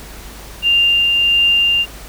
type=tone with tremolo; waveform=sine; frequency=2794 Hz; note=F7; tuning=in tune; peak=-9 dBFS; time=0.62-1.86 s; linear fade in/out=50 ms; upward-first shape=triangle; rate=1.5 Hz; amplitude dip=25%; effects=added 52 Hz sine -36 dBFS peak until 2.08 s + pink hiss -36 dBFS RMS until 2.08 s